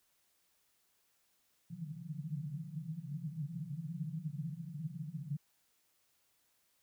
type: band-pass noise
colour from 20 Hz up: white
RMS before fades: -42 dBFS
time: 1.7-5.37 s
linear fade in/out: 10 ms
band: 140 to 170 Hz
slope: 96 dB/octave
effects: white hiss -75 dBFS RMS until 6.82 s